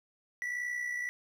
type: tone with amplitude modulation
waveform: triangle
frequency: 1957 Hz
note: B6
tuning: 16 cents flat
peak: -29 dBFS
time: 0.42-1.09 s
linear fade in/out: 0 ms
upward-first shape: sine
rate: 61.7 Hz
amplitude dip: 50%
effects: none